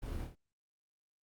brown noise with echo, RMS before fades -40 dBFS, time 0.02-0.25 s, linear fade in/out 10 ms, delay 26 ms, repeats 4, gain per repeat -4 dB, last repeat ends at 0.354 s, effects Opus 24 kbps

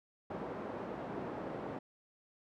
pink band-pass noise, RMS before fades -42 dBFS, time 0.3-1.79 s, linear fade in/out 5 ms, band 210 to 900 Hz, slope 12 dB/octave, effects none

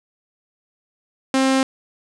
sawtooth tone, 265.5 Hz, C4, 25 cents sharp, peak -11 dBFS, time 1.34-1.63 s, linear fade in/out 2 ms, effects resampled to 22050 Hz + 8-bit

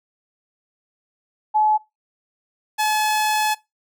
sine / sawtooth tone pair in turn, 856 / 856 Hz, A5 / A5, -48 / -48 cents, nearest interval unison, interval 0 cents, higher neither, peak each -14 dBFS, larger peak neither, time 1.54-1.78 / 2.78-3.55 s, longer second, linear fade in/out 20 ms, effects noise-tail reverb RT60 0.2 s tail -21 dB re dry

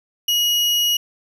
35% pulse tone, 2900 Hz, F#7, 35 cents flat, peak -14 dBFS, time 0.28-0.97 s, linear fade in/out 5 ms, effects none

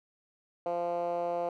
10% pulse tone with band-pass filter, 173.1 Hz, F3, 15 cents flat, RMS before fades -32 dBFS, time 0.66-1.49 s, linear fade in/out 2 ms, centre 600 Hz, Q 4, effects none

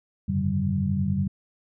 sine tone cluster, 90.7 / 101.5 / 139.2 / 149 / 192.6 Hz, F#2 / G#2 / C#3 / D3 / G3, -34 / -39 / +8 / +25 / -30 cents, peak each -28 / -32 / -30 / -32 / -25 dBFS, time 0.28-1.28 s, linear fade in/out 10 ms, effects none

